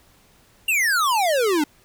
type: exponential sweep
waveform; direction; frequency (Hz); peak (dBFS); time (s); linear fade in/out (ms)
square; down; 2837 to 282.8; -18; 0.68-1.64; 5
effects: pink hiss -56 dBFS RMS until 1.84 s